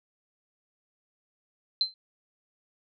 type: tone with exponential decay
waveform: sine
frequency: 4100 Hz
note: C8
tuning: 36 cents flat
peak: -18 dBFS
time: 1.81-1.94 s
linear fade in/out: 1 ms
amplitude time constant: 28 ms
effects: none